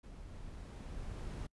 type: noise with level ramp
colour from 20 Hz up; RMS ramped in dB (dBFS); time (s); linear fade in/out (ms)
brown; -51 to -41; 0.03-1.47; 10
effects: noise-tail reverb RT60 0.1 s tail -26 dB re dry + resampled to 24000 Hz